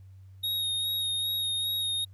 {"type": "tone with vibrato", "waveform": "square", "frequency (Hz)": 3743, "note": "A#7", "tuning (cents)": 6, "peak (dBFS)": -28, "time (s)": [0.43, 2.05], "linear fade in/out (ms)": 10, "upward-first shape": "sine", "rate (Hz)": 2.5, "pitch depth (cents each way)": 20, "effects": ["added 95 Hz sine -47 dBFS peak until 2.13 s", "pink hiss -73 dBFS RMS until 2.13 s"]}